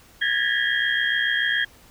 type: tone cluster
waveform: sine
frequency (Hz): 1645 / 1712 / 1825 / 1948 / 3233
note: G#6 / A6 / A#6 / B6 / G#7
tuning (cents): -17 / -48 / -37 / -24 / -47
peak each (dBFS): -24 / -27 / -27 / -29 / -26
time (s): 0.21-1.65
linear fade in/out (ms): 10
effects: pink hiss -52 dBFS RMS until 1.9 s